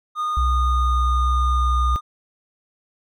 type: tone with pitch glide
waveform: triangle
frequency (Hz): 1227 to 1219.9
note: D#6 to D#6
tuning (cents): -25 to -35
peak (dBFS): -19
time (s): 0.15-2.01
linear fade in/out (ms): 50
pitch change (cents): -10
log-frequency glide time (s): 0.85-1.45
type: tone with vibrato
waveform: sine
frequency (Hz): 63.6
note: C2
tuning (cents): -48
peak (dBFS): -17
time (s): 0.37-1.96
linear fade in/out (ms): 0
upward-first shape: triangle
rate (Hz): 1.2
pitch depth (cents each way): 17
effects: none